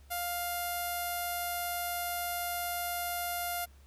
sawtooth tone with low-pass filter, 701 Hz, F5, 6 cents sharp, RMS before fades -35 dBFS, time 0.1-3.66 s, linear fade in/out 20 ms, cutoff 12000 Hz, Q 9.2, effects added 69 Hz sine -54 dBFS peak until 3.86 s + pink hiss -65 dBFS RMS until 3.86 s

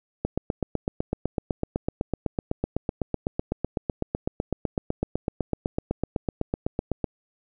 click train, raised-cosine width 2 ms, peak -11 dBFS, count 55, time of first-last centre 0.25-7.042 s, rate 7.95 Hz, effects none

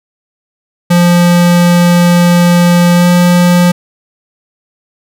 square tone with pitch glide, 174.61 to 176.33 Hz, F3 to F3, 0 to +17 cents, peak -5 dBFS, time 0.9-3.72 s, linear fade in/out 10 ms, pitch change +17 cents, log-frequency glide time 2.94-3.07 s, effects none

